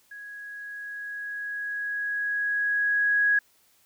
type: tone with level ramp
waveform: sine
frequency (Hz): 1661.2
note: G#6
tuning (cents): 0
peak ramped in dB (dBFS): -39 to -18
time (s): 0.11-3.39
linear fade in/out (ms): 5
effects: white hiss -63 dBFS RMS until 3.85 s